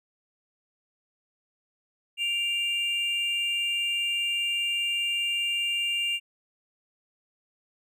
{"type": "tone pair together", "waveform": "triangle", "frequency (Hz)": [2350, 2795], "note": ["D7", "F7"], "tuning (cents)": [1, 1], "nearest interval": "minor third", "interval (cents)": 300, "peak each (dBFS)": [-32, -24], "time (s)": [2.17, 6.2], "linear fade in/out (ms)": 50, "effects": []}